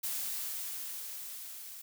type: noise with level ramp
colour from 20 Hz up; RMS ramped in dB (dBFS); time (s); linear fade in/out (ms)
blue; -35 to -47; 0.03-1.82; 10
effects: none